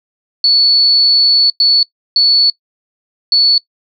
sine tone bursts at uneven times, 4435 Hz, C#8, in tune, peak -6 dBFS, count 4, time 0.44-1.5 / 1.6-1.83 / 2.16-2.5 / 3.32-3.58 s, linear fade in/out 2 ms, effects noise-tail reverb RT60 0.1 s tail -23 dB re dry

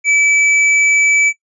square tone, 2303 Hz, D7, 34 cents flat, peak -10 dBFS, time 0.04-1.33 s, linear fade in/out 50 ms, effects noise-tail reverb RT60 0.1 s tail -18 dB re dry + resampled to 22050 Hz

